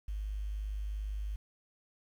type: tone with quantisation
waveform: sine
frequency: 51.3 Hz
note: G#1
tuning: 21 cents flat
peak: -34 dBFS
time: 0.08-1.36 s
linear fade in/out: 5 ms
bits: 10
effects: none